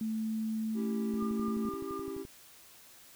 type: tone with pitch glide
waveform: sine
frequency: 220 to 221.3 Hz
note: A3 to A3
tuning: 0 to +10 cents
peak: -31 dBFS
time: 0.01-1.69 s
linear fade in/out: 2 ms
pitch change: +10 cents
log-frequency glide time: 1.21-1.41 s
type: chord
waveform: triangle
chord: C# diminished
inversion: none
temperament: equal with one note detuned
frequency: 276.2 / 329.6 / 392 Hz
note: C#4 / E4 / G4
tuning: -6 / 0 / 0 cents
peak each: -41 / -41 / -37 dBFS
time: 0.74-2.26 s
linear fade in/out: 50 ms
type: click train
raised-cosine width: 3 ms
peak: -34 dBFS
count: 14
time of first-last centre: 1.14-2.251 s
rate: 11.7 Hz
type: tone with tremolo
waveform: sine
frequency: 1200 Hz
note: D6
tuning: 37 cents sharp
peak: -39 dBFS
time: 1.17-2.14 s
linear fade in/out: 50 ms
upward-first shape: sine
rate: 4.2 Hz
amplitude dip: 85%
effects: white hiss -56 dBFS RMS until 3.15 s